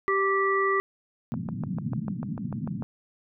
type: harmonic tone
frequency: 390.4 Hz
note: G4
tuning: 7 cents flat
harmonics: 1 / 3 / 5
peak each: -25 / -25 / -28 dBFS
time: 0.08-0.8 s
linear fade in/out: 0 ms
type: band-pass noise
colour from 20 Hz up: white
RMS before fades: -32 dBFS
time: 1.32-2.83 s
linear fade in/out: 0 ms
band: 110 to 240 Hz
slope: 48 dB/octave
type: click train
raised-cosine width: 1 ms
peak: -23 dBFS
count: 11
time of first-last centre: 1.34-2.824 s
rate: 6.74 Hz
effects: none